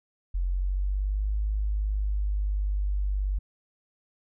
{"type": "linear two-way sweep", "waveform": "sine", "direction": "up then down", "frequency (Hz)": [44.09, 51.91, 48.72], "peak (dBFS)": -24, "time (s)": [0.34, 3.39], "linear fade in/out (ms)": 10, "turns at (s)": 1.36, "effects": []}